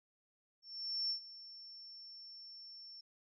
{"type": "tone with ADSR envelope", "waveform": "sine", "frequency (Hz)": 5420, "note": "E8", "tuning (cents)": 47, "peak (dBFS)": -33, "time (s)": [0.62, 3.01], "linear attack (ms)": 480, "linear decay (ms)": 97, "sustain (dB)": -17, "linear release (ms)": 6, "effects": []}